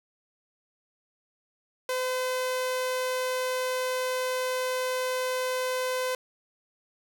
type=tone; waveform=sawtooth; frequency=510 Hz; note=C5; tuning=44 cents flat; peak=-23 dBFS; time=1.89-6.15 s; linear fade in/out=2 ms; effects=none